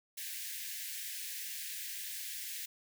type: high-pass noise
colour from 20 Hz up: white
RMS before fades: -42 dBFS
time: 0.17-2.66 s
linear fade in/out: 10 ms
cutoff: 1600 Hz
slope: 96 dB/octave
effects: none